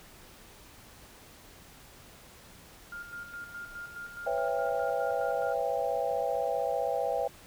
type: tone with tremolo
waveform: sine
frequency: 1407 Hz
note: F6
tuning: 12 cents sharp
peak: -38 dBFS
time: 2.92-5.54 s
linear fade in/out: 5 ms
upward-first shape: square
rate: 4.8 Hz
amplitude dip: 55%
type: chord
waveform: sine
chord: C# half-diminished seventh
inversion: third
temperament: just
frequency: 498.9 / 554.4 / 665.2 / 798.3 Hz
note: B4 / C#5 / E5 / G5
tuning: +17 / 0 / +16 / +31 cents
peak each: -33 dBFS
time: 4.26-7.28 s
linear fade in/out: 10 ms
effects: pink hiss -53 dBFS RMS until 7.46 s